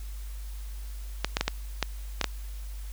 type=clicks; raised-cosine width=0.2 ms; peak=-7 dBFS; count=7; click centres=1.246 / 1.369 / 1.41 / 1.48 / 1.827 / 2.213 / 2.243 s; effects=added 50 Hz sine -35 dBFS peak until 2.92 s + white hiss -52 dBFS RMS until 2.92 s